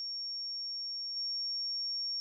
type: tone with level steps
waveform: sine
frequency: 5520 Hz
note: F8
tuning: 21 cents flat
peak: -36 / -33 dBFS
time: 0-2.2 s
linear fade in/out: 0 ms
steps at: 1.16 s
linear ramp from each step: 10 ms
effects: none